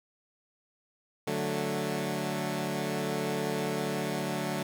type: chord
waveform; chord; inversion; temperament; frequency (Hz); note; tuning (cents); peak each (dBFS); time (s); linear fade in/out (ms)
15% pulse; D major; none; equal; 146.83 / 185 / 220; D3 / F#3 / A3; 0 / 0 / 0; -28; 1.27-4.63; 5
effects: none